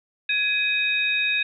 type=tone cluster; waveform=sine; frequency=1675 / 2515 / 3745 Hz; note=G#6 / D#7 / A#7; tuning=+14 / +18 / +7 cents; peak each=-29 / -21 / -28 dBFS; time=0.29-1.43 s; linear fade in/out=5 ms; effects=none